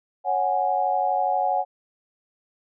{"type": "chord", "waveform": "sine", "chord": "C# suspended fourth", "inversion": "none", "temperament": "just", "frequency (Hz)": [554.4, 739.2, 831.5], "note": ["C#5", "F#5", "G#5"], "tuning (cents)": [0, -2, 2], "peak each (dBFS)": [-28, -22, -25], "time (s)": [0.24, 1.65], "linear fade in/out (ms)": 50, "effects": []}